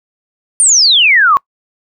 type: exponential sweep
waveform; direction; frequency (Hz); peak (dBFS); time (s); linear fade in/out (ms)
sine; down; 9397 to 1069; -5; 0.6-1.37; 0
effects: noise-tail reverb RT60 0.1 s tail -25 dB re dry